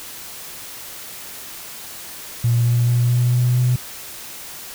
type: tone with pitch steps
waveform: triangle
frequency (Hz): 118.4 / 119.64 / 120.89 / 122.15 / 123.43 / 124.72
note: A#2 / A#2 / B2 / B2 / B2 / B2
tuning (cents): +27 / +45 / -37 / -19 / -1 / +17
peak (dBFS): -10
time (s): 2.44-3.76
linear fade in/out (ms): 5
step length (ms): 220
effects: tanh soft clip ceiling -11 dBFS + white hiss -35 dBFS RMS until 4.74 s